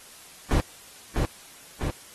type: noise with echo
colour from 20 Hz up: brown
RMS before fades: -21 dBFS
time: 0.51-0.6 s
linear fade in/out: 0 ms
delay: 650 ms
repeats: 2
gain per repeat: -3 dB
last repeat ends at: 1.9 s
effects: white hiss -48 dBFS RMS until 2.14 s + AAC 32 kbps